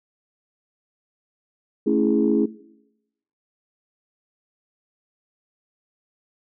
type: chord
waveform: sine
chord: A major seventh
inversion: none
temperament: equal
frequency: 220 / 277.2 / 329.6 / 415.3 Hz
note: A3 / C#4 / E4 / G#4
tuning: 0 / 0 / 0 / 0 cents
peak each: -22 dBFS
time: 1.86-2.46 s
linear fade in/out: 10 ms
effects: noise-tail reverb RT60 0.9 s tail -20 dB re dry + tanh soft clip ceiling -7 dBFS